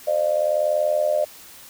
sine tone with amplitude modulation, 604 Hz, D5, 48 cents sharp, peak -14 dBFS, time 0.07-1.25 s, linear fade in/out 10 ms, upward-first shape sine, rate 80.7 Hz, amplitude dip 80%, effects white hiss -44 dBFS RMS until 1.69 s

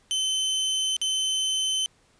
sawtooth tone with dropouts, 3064 Hz, G7, 40 cents flat, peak -20 dBFS, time 0.11-1.86 s, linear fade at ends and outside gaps 0 ms, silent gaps 0.966-1.015 s, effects pink hiss -62 dBFS RMS until 2.19 s + resampled to 22050 Hz

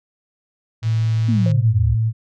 sine tone, 111.8 Hz, A2, 28 cents sharp, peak -15 dBFS, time 0.82-2.13 s, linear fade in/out 50 ms
click train, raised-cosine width 0.2 ms, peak -22 dBFS, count 112, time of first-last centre 0.83-1.515 s, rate 162 Hz
sine exponential sweep, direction down, 246.9 to 64.9 Hz, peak -17 dBFS, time 1.28-1.95 s, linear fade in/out 10 ms
sine tone with exponential decay, 530 Hz, C5, 22 cents sharp, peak -24 dBFS, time 1.46-1.69 s, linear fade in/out 2 ms, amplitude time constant 48 ms
effects none

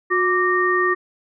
sine tone cluster, 362.4 / 1172 / 1848 Hz, F#4 / D6 / A#6, -36 / -4 / -16 cents, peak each -20 dBFS, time 0.1-0.95 s, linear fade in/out 20 ms, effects none

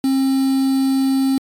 triangle tone with quantisation, 267.6 Hz, C4, 39 cents sharp, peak -12 dBFS, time 0.04-1.38 s, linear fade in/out 2 ms, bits 5, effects AAC 64 kbps

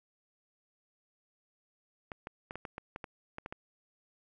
clicks, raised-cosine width 0.5 ms, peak -25 dBFS, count 11, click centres 2.118 / 2.271 / 2.509 / 2.556 / 2.652 / 2.781 / 2.961 / 3.042 / 3.384 / 3.461 / 3.525 s, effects none

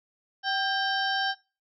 harmonic tone with a mistuned harmonic, 774 Hz, G5, 22 cents flat, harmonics 1 / 2 / 4 / 5 / 6 / 7, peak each -29 / -29 / -32 / -39 / -38 / -35 dBFS, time 0.43-1.35 s, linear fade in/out 50 ms, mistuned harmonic 2, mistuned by +56 cents, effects noise-tail reverb RT60 0.3 s tail -19 dB re dry

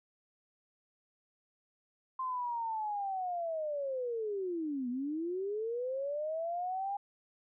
sine linear two-way sweep, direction down then up, 1049 to 239.2 to 812 Hz, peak -33 dBFS, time 2.19-6.97 s, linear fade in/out 5 ms, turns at 4.89 s, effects none

